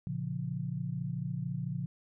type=chord; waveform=sine; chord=Bb minor; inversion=none; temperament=equal with one note detuned; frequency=116.54 / 140.85 / 174.61 Hz; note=Bb2 / Db3 / F3; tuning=0 / +28 / 0 cents; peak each=-39 / -36 / -37 dBFS; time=0.07-1.86 s; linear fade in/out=0 ms; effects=none